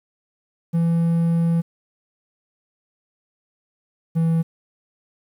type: tone pair in turn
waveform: triangle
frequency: 167.4 / 164.24 Hz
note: E3 / E3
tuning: +27 / -6 cents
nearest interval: unison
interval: 33 cents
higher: first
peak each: -14 dBFS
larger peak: neither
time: 0.73-1.62 / 4.15-4.43 s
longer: first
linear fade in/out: 20 ms
effects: 9-bit